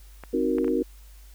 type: clicks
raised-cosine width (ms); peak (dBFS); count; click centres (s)
0.5; -24 / -21 / -24 / -25; 4; 0.237 / 0.584 / 0.645 / 0.68
type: chord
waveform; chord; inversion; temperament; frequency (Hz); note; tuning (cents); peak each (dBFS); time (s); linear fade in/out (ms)
sine; C half-diminished seventh; none; equal; 261.6 / 311.1 / 370 / 466.2; C4 / Eb4 / Gb4 / Bb4; 0 / 0 / 0 / 0; -27; 0.33-0.83; 10
effects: added 50 Hz sine -45 dBFS peak until 1.34 s + white hiss -57 dBFS RMS until 1.34 s